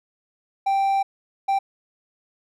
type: tone bursts at uneven times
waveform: triangle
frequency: 784 Hz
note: G5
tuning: in tune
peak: -16 dBFS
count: 2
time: 0.66-1.03 / 1.48-1.59 s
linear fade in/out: 10 ms
effects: none